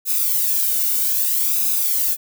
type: noise with flanger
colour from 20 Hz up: violet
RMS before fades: -19 dBFS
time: 0.05-2.17 s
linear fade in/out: 50 ms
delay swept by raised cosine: 0.78 to 1.39 ms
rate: 0.62 Hz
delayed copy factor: +0.7
effects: none